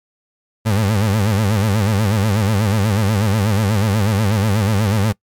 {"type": "tone with vibrato", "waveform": "30% pulse", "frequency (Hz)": 103.83, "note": "G#2", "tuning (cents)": 0, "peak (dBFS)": -11, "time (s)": [0.65, 5.13], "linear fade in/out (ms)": 20, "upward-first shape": "sine", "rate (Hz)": 8.2, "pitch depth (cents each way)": 140, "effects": ["noise-tail reverb RT60 0.1 s tail -23 dB re dry", "MP3 96 kbps"]}